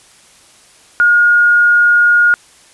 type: tone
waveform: sine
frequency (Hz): 1431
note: F6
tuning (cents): +42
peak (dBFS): -6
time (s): 1-2.34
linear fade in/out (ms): 0
effects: white hiss -45 dBFS RMS until 2.73 s + resampled to 24000 Hz